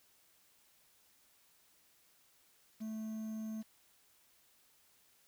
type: tone with quantisation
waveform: triangle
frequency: 218.9 Hz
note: A3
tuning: 9 cents flat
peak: -37 dBFS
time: 2.8-3.63 s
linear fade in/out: 20 ms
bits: 10
effects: white hiss -69 dBFS RMS until 5.27 s